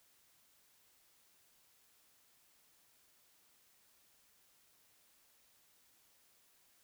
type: silence
effects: white hiss -70 dBFS RMS until 6.83 s